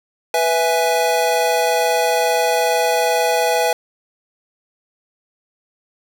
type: chord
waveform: square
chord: E major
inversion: second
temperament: equal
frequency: 493.9 / 659.3 / 830.6 Hz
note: B4 / E5 / G#5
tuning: 0 / 0 / 0 cents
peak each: -20 dBFS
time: 0.34-3.73 s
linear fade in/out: 2 ms
effects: none